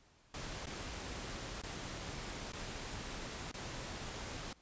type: noise with dropouts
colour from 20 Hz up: pink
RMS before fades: -44 dBFS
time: 0.34-4.53 s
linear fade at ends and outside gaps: 2 ms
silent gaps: 0.658-0.668 / 1.617-1.635 / 2.521-2.533 / 3.515-3.541 s
effects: pink hiss -67 dBFS RMS until 4.61 s + resampled to 16000 Hz